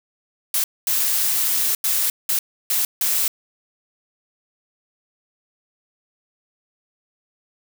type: noise bursts at uneven times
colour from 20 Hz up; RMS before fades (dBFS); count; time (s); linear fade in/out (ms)
blue; -20; 6; 0.54-0.64 / 0.87-1.75 / 1.84-2.1 / 2.29-2.39 / 2.7-2.85 / 3.01-3.28; 2
effects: none